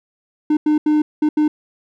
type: tone bursts at uneven times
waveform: triangle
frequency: 303 Hz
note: D#4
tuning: 46 cents flat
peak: -10 dBFS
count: 5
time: 0.5-0.57 / 0.66-0.78 / 0.86-1.02 / 1.22-1.29 / 1.37-1.48 s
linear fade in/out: 5 ms
effects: none